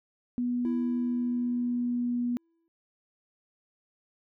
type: tone with pitch glide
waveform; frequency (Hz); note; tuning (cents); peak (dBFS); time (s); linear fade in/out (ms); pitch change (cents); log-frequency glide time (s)
sine; 244.5 to 242.3; B3 to B3; -17 to -33; -26; 0.38-2.37; 0; -16; 0.48-2.19
type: tone with exponential decay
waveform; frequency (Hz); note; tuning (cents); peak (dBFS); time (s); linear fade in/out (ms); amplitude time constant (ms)
triangle; 331.8; E4; +11; -30; 0.65-2.68; 0; 440
effects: none